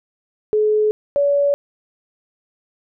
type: tone pair in turn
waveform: sine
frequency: 426.5 / 569.3 Hz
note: G#4 / C#5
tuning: +46 / +46 cents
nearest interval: perfect fourth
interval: 500 cents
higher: second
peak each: -13 dBFS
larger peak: neither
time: 0.53-0.91 / 1.16-1.54 s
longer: neither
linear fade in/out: 0 ms
effects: none